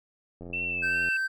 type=click train; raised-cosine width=2 ms; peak=-29 dBFS; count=60; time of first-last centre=0.41-1.086 s; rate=87.3 Hz
type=tone with vibrato; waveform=sine; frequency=2664 Hz; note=E7; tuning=18 cents sharp; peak=-28 dBFS; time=0.53-1.17 s; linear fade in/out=5 ms; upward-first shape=sine; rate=2.5 Hz; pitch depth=30 cents each way
type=tone; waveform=triangle; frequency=1554 Hz; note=G6; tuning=16 cents flat; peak=-24 dBFS; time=0.82-1.28 s; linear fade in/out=20 ms
effects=none